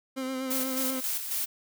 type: tone with vibrato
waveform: 30% pulse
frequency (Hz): 261.6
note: C4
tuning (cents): 0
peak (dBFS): -28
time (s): 0.16-1.01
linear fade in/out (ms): 20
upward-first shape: sine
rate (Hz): 8.2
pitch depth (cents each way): 28
type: noise with tremolo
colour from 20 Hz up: blue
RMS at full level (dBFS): -30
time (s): 0.5-1.46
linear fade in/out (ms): 10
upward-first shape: square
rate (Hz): 3.7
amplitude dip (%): 50
effects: none